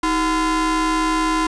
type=ring-modulated tone; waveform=40% pulse; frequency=351.2 Hz; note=F4; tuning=10 cents sharp; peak=-13 dBFS; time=0.03-1.47 s; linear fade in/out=5 ms; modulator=668 Hz; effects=resampled to 22050 Hz + 9-bit